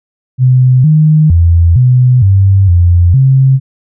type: tone with pitch steps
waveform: sine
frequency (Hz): 127.9 / 154.6 / 84.6 / 126 / 97.2 / 87.2 / 133.4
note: C3 / D#3 / E2 / B2 / G2 / F2 / C3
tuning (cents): -39 / -11 / +45 / +35 / -14 / -2 / +34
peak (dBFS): -3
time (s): 0.38-3.6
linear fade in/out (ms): 50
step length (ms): 460
effects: none